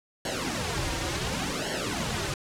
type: noise with flanger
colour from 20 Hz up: pink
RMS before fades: -30 dBFS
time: 0.25-2.34 s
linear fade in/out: 2 ms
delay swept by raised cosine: 0.81 to 4.71 ms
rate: 0.69 Hz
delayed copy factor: -0.85
effects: low-pass 8000 Hz 12 dB/octave